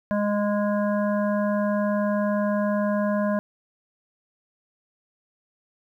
harmonic tone, 206.2 Hz, G#3, 12 cents flat, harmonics 1 / 3 / 5 / 7 / 8, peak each -23 / -25 / -32 / -39 / -36 dBFS, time 0.11-3.39 s, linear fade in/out 0 ms, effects 10-bit

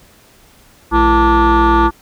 sine tone with frequency modulation, 613 Hz, D#5, 26 cents flat, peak -5 dBFS, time 0.91-1.91 s, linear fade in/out 50 ms, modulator 277 Hz, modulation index 2.4, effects tanh soft clip ceiling -7 dBFS + pink hiss -47 dBFS RMS until 2.01 s

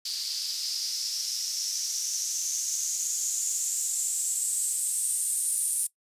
blue noise with band-pass filter sweep, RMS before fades -30 dBFS, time 0.05-5.87 s, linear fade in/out 5 ms, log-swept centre 4600 to 9400 Hz, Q 6, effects noise-tail reverb RT60 0.1 s tail -19 dB re dry + resampled to 32000 Hz

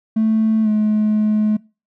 triangle tone with pitch glide, 220 to 213.4 Hz, A3 to G#3, 0 to +47 cents, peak -10 dBFS, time 0.16-1.57 s, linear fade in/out 10 ms, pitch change -53 cents, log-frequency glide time 0.63-0.68 s, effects noise-tail reverb RT60 0.3 s tail -24 dB re dry + tanh soft clip ceiling -9 dBFS

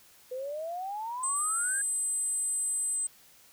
sine exponential sweep, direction up, 495.8 to 1661.2 Hz, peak -33 dBFS, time 0.31-1.82 s, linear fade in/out 10 ms
sine tone, 8150 Hz, C9, 47 cents flat, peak -28 dBFS, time 1.23-3.07 s, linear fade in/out 5 ms
pink band-pass noise, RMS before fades -43 dBFS, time 1.36-2.96 s, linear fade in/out 5 ms, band 9700 to 11000 Hz, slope 96 dB/octave
effects white hiss -58 dBFS RMS until 3.52 s

